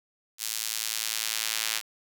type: tone with high-pass filter sweep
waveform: sawtooth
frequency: 110 Hz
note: A2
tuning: in tune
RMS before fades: -31 dBFS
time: 0.38-1.82 s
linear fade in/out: 50 ms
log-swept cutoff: 5300 to 2700 Hz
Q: 0.71
effects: 8-bit